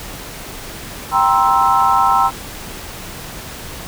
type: chord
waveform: sine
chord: C dominant seventh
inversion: second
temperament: equal with one note detuned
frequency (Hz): 784 / 945.9 / 1046.5 / 1318.5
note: G5 / Bb5 / C6 / E6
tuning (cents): 0 / +25 / 0 / 0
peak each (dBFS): -16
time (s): 1.11-2.31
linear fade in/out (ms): 50
effects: pink hiss -31 dBFS RMS until 3.87 s